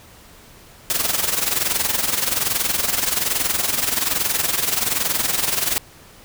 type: noise with amplitude modulation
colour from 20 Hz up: white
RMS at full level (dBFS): -18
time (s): 0.9-5.78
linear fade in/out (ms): 0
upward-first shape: sine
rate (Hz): 21.2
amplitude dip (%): 70
effects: pink hiss -46 dBFS RMS until 6.24 s